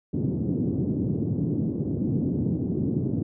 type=band-pass noise; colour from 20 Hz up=pink; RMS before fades=-26 dBFS; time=0.13-3.23 s; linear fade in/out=10 ms; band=110 to 330 Hz; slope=24 dB/octave; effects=none